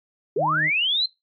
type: harmonic tone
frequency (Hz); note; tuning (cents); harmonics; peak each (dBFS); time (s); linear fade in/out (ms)
155.1; D#3; -5; 1 / 2 / 4; -29 / -35 / -41; 0.36-0.71; 50
type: linear sweep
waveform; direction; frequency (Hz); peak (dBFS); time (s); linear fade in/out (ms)
sine; up; 352.9 to 4170; -19; 0.36-1.06; 5
effects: noise-tail reverb RT60 0.2 s tail -21 dB re dry + AAC 64 kbps